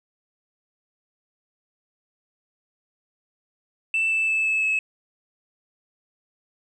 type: tone with pitch steps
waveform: sine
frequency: 2656 / 2639 / 2622 / 2606 / 2589 Hz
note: E7 / E7 / E7 / E7 / E7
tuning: +12 / +1 / -10 / -20 / -32 cents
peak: -18 dBFS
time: 3.94-4.79 s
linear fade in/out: 2 ms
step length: 170 ms
effects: tanh soft clip ceiling -17 dBFS + 10-bit